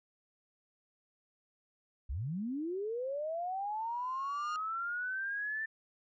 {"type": "linear sweep", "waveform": "sine", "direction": "up", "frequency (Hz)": [51.91, 1785], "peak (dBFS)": -34, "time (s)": [2.09, 5.66], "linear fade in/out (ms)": 10}
{"type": "tone with exponential growth", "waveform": "sawtooth", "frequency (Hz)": 1409, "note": "F6", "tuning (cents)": 15, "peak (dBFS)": -37, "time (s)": [3.73, 4.56], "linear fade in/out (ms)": 0, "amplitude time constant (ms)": 180}
{"effects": ["resampled to 16000 Hz"]}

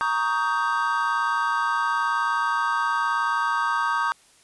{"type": "chord", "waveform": "triangle", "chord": "Eb dominant seventh", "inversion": "second", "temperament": "equal with one note detuned", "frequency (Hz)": [932.3, 1125.5, 1244.5, 1568], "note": ["Bb5", "Db6", "Eb6", "G6"], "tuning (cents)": [0, 26, 0, 0], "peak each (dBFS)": -25, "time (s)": [0.01, 4.12], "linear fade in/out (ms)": 0, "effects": ["white hiss -56 dBFS RMS until 4.43 s", "resampled to 24000 Hz"]}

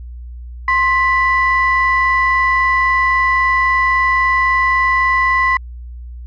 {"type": "tone pair together", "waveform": "sine", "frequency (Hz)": [1053.3, 1977], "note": ["C6", "B6"], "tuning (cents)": [11, 1], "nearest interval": "major seventh", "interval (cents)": 1090, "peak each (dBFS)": -13, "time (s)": [0.68, 5.57], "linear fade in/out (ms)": 2, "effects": ["tanh soft clip ceiling -5 dBFS", "added 60 Hz sine -28 dBFS peak until 6.26 s"]}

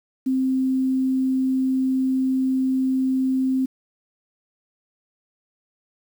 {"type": "tone with quantisation", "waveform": "sine", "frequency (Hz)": 261.6, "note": "C4", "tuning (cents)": 0, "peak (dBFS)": -18, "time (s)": [0.26, 3.66], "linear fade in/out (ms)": 10, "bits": 8, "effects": []}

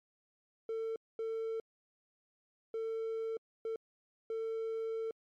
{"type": "tone bursts at uneven times", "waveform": "triangle", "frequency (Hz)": 448.5, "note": "A4", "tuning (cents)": 33, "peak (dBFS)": -32, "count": 5, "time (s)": [[0.69, 0.96], [1.19, 1.6], [2.74, 3.37], [3.65, 3.76], [4.3, 5.11]], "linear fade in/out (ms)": 2, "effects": ["tanh soft clip ceiling -28 dBFS", "MP3 64 kbps"]}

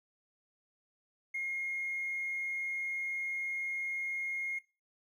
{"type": "tone", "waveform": "triangle", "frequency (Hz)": 2143, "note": "C7", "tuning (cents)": 41, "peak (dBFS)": -30, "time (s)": [1.34, 4.59], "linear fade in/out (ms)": 10, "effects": ["noise-tail reverb RT60 0.3 s tail -22 dB re dry", "tanh soft clip ceiling -31 dBFS"]}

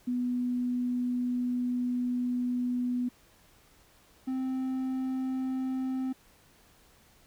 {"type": "tone pair in turn", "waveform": ["sine", "triangle"], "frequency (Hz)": [246.9, 260.6], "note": ["B3", "C4"], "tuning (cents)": [0, -7], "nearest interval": "minor second", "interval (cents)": 93, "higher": "second", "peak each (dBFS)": -27, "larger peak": "neither", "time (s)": [[0.07, 3.09], [4.27, 6.13]], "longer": "first", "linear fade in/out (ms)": 10, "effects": ["pink hiss -61 dBFS RMS until 7.26 s"]}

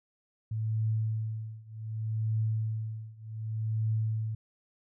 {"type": "tone with tremolo", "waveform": "sine", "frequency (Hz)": 110, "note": "A2", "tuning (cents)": 0, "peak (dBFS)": -25, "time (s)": [0.51, 4.35], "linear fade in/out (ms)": 5, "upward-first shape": "triangle", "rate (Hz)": 0.66, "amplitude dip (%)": 95, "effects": []}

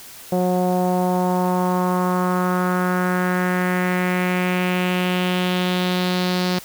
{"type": "tone with low-pass filter sweep", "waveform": "sawtooth", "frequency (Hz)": 181.3, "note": "F#3", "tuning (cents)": -35, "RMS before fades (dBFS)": -20, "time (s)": [0.32, 6.59], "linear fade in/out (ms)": 5, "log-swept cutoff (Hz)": [640, 4700], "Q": 2.9, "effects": ["white hiss -40 dBFS RMS until 6.64 s"]}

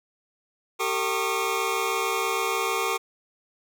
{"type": "tone cluster", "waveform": "25% pulse", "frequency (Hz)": [387.6, 454, 1095, 1212], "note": ["G4", "A#4", "C#6", "D#6"], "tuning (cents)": [-20, -46, -22, -46], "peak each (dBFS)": -26, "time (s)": [0.79, 2.98], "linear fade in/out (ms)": 20, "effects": []}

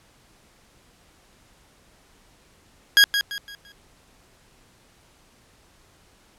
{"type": "tone with echo", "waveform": "20% pulse", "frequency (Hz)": 1643, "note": "G#6", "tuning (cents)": -19, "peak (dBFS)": -6, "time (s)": [2.97, 3.04], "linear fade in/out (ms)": 0, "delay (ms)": 170, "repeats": 4, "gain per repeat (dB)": -9, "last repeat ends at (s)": 3.72, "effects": ["pink hiss -57 dBFS RMS until 6.38 s", "low-pass 11000 Hz 12 dB/octave"]}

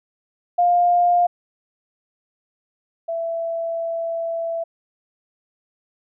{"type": "tone pair in turn", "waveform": "sine", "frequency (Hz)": [704, 665.7], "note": ["F5", "E5"], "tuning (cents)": [14, 17], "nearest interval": "minor second", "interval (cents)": 97, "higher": "first", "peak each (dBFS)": [-13, -22], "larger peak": "first", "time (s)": [[0.58, 1.27], [3.08, 4.64]], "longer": "second", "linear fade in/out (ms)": 10, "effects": []}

